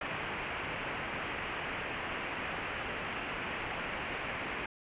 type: low-pass noise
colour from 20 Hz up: white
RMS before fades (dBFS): -38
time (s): 0.01-4.66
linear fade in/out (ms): 5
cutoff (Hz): 2800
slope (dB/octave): 48
effects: resampled to 8000 Hz